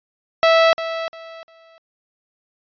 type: tone with echo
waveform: sawtooth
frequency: 656 Hz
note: E5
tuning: 9 cents flat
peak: -7 dBFS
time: 0.43-0.73 s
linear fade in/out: 0 ms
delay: 350 ms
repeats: 3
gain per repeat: -12 dB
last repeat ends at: 1.78 s
effects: resampled to 11025 Hz